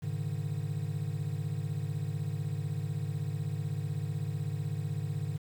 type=chord; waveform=triangle; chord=Ab suspended fourth; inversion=none; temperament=equal with one note detuned; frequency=103.83 / 139.64 / 155.56 Hz; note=Ab2 / Db3 / Eb3; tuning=0 / +13 / 0 cents; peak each=-34 dBFS; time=0.02-5.38 s; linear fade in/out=20 ms; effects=9-bit